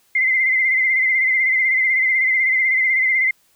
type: tone with vibrato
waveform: sine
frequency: 2071 Hz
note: C7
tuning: 18 cents flat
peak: -14 dBFS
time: 0.15-3.31 s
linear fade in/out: 5 ms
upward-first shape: sine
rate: 16 Hz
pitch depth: 49 cents each way
effects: white hiss -59 dBFS RMS until 3.55 s